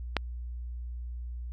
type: click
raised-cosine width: 0.3 ms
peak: -9 dBFS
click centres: 0.167 s
effects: added 60 Hz sine -35 dBFS peak until 1.52 s